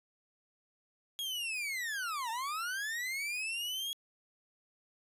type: linear two-way sweep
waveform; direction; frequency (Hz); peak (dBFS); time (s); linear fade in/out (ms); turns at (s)
40% pulse; down then up; 3322 to 880 to 3322; -34; 1.19-3.93; 0; 2.3
effects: resampled to 32000 Hz + 11-bit